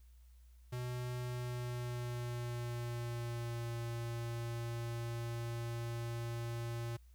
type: tone with pitch glide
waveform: square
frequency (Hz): 123.8 to 117.26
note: B2 to A#2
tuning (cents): +5 to +11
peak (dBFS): -39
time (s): 0.72-6.97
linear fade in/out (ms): 10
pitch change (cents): -94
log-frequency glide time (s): 1.21-3.71
effects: added 60 Hz sine -57 dBFS peak until 7.14 s + white hiss -75 dBFS RMS until 7.14 s